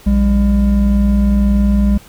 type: tone pair together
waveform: triangle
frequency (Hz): 59.94 / 201.5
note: A#1 / G3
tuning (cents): +49 / +48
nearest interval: octave + major sixth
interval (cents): 2099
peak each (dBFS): -10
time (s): 0.06-1.98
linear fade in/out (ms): 10
effects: pink hiss -42 dBFS RMS until 2.08 s